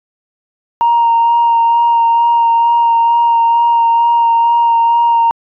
sine tone with vibrato, 932.3 Hz, A#5, in tune, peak -6 dBFS, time 0.81-5.31 s, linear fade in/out 0 ms, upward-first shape sine, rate 2.2 Hz, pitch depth 14 cents each way, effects tanh soft clip ceiling -4 dBFS

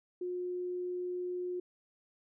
sine tone, 359.3 Hz, F4, 49 cents sharp, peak -34 dBFS, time 0.21-1.6 s, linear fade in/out 5 ms, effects none

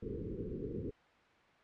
white low-pass noise, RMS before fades -41 dBFS, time 0.02-0.91 s, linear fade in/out 10 ms, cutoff 480 Hz, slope 96 dB/octave, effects white hiss -64 dBFS RMS until 1.63 s + low-pass 2000 Hz 12 dB/octave

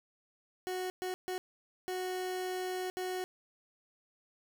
30% pulse tone bursts at uneven times, 368.3 Hz, F#4, 8 cents flat, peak -32 dBFS, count 5, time 0.67-0.9 / 1.02-1.14 / 1.28-1.38 / 1.88-2.9 / 2.97-3.24 s, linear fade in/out 0 ms, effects 10-bit

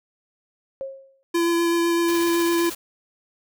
sine tone with exponential decay, 540 Hz, C#5, 45 cents flat, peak -25 dBFS, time 0.81-1.23 s, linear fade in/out 0 ms, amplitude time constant 91 ms
square tone with vibrato, 339.3 Hz, F4, 50 cents flat, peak -19 dBFS, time 1.34-2.7 s, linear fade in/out 10 ms, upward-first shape sine, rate 7.9 Hz, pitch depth 11 cents each way
white noise with tremolo, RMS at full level -33 dBFS, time 2.08-2.75 s, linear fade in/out 5 ms, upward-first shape square, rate 16 Hz, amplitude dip 35%
effects none

